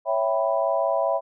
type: chord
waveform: sine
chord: C# half-diminished seventh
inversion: none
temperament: equal with one note detuned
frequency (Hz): 554.4 / 659.3 / 781.7 / 987.8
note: C#5 / E5 / G5 / B5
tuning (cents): 0 / 0 / -5 / 0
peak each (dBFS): -25 / -23 / -29 / -28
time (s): 0.05-1.21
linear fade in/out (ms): 50
effects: none